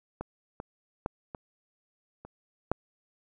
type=clicks; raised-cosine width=1 ms; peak=-21 / -23 / -16 / -24 / -30 / -11 dBFS; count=6; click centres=0.21 / 0.601 / 1.061 / 1.348 / 2.25 / 2.716 s; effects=none